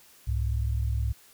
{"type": "tone pair together", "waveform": "sine", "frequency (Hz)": [66.3, 105.62], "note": ["C2", "G#2"], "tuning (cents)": [23, 30], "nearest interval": "minor sixth", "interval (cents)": 807, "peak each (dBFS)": [-26, -29], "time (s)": [0.27, 1.13], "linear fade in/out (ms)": 10, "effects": ["white hiss -56 dBFS RMS until 1.33 s"]}